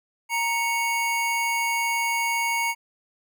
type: tone pair together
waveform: square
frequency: 933.3 / 2217 Hz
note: A#5 / C#7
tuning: +2 / 0 cents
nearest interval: octave + minor third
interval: 1498 cents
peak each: -26 dBFS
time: 0.29-2.75 s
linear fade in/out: 50 ms
effects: none